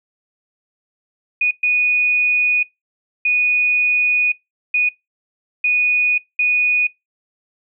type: tone bursts at uneven times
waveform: sine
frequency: 2475 Hz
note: D#7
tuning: 10 cents flat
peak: -13 dBFS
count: 6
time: 1.41-1.51 / 1.63-2.63 / 3.25-4.32 / 4.74-4.89 / 5.64-6.18 / 6.39-6.87 s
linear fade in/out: 5 ms
effects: noise-tail reverb RT60 0.2 s tail -25 dB re dry